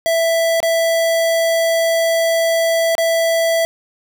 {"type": "tone with dropouts", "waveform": "square", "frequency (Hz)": 661, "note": "E5", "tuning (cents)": 5, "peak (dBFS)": -14, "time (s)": [0.06, 3.65], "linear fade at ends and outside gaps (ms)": 0, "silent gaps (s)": [[0.603, 0.629], [2.952, 2.981]], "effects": []}